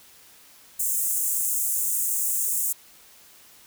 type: high-pass noise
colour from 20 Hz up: pink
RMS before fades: -25 dBFS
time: 0.79-2.73 s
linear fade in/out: 10 ms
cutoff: 7100 Hz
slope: 48 dB/octave
effects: white hiss -52 dBFS RMS until 3.66 s